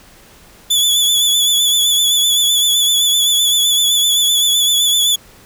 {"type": "tone with vibrato", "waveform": "sawtooth", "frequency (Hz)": 3443, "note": "A7", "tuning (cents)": -38, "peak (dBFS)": -8, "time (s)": [0.7, 5.16], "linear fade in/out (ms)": 10, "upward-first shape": "sine", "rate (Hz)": 7.8, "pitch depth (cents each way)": 44, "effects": ["pink hiss -44 dBFS RMS until 5.45 s"]}